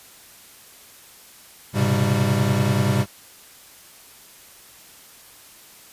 square tone cluster, 103.1 / 123.5 / 133.8 / 198.1 Hz, G#2 / B2 / C3 / G3, -12 / 0 / +39 / +18 cents, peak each -24 dBFS, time 1.73-3.06 s, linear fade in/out 50 ms, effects white hiss -47 dBFS RMS until 5.92 s + resampled to 32000 Hz

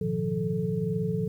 sine tone cluster, 106.1 / 121.8 / 154.3 / 176.3 / 436.8 Hz, G#2 / B2 / D#3 / F3 / A4, +38 / -24 / -14 / +17 / -13 cents, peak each -38 / -35 / -32 / -29 / -31 dBFS, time 0.01-1.28 s, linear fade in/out 5 ms, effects 10-bit

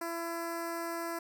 10% pulse tone with notch filter, 336 Hz, E4, 33 cents sharp, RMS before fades -37 dBFS, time 0.01-1.19 s, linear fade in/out 5 ms, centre 3300 Hz, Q 0.61, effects none

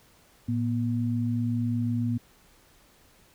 sine tone pair together, 112.7 / 240.6 Hz, A2 / B3, +42 / -45 cents, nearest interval octave + minor second, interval 1313 cents, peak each -27 dBFS, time 0.48-2.18 s, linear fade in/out 10 ms, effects pink hiss -59 dBFS RMS until 3.34 s

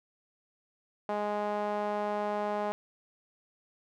sawtooth tone with band-pass filter, 207.7 Hz, G#3, in tune, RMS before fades -32 dBFS, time 1.09-2.72 s, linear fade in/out 0 ms, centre 750 Hz, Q 2.1, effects none

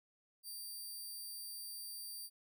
10% pulse tone, 4695 Hz, D8, 1 cent flat, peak -38 dBFS, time 0.43-2.3 s, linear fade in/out 50 ms, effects none

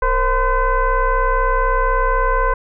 sine tone with frequency modulation, 529 Hz, C5, 19 cents sharp, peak -13 dBFS, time 0.02-2.54 s, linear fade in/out 5 ms, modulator 497 Hz, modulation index 1.8, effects none

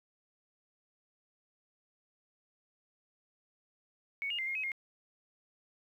sine tone with pitch steps, 2224 / 2842 / 2090 / 2136 / 2545 / 2134 Hz, C#7 / F7 / C7 / C7 / D#7 / C7, +5 / +30 / -2 / +35 / +39 / +34 cents, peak -33 dBFS, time 4.22-4.718 s, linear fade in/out 0 ms, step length 83 ms, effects 11-bit

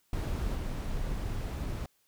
brown noise with level steps, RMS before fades -32 / -34 dBFS, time 0.13-1.86 s, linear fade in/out 2 ms, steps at 0.55 s, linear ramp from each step 2 ms, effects white hiss -71 dBFS RMS until 2.07 s

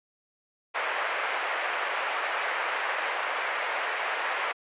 white band-pass noise, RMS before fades -30 dBFS, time 0.74-4.53 s, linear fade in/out 20 ms, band 510 to 2300 Hz, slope 24 dB/octave, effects resampled to 8000 Hz

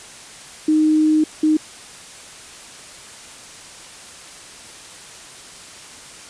sine tone bursts at uneven times, 309.5 Hz, D#4, 9 cents flat, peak -12 dBFS, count 2, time 0.68-1.24 / 1.43-1.57 s, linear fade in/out 5 ms, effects white hiss -39 dBFS RMS until 6.29 s + resampled to 22050 Hz

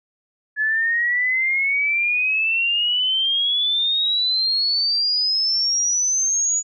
sine exponential sweep, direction up, 1706 to 6890 Hz, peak -17 dBFS, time 0.56-6.63 s, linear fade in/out 50 ms, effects none

